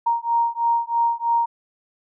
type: beating tone pair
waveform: sine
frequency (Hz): 932 / 935.1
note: A#5 / A#5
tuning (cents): -1 / +5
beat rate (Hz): 3.1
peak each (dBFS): -21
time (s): 0.06-1.46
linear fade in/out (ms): 10
effects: none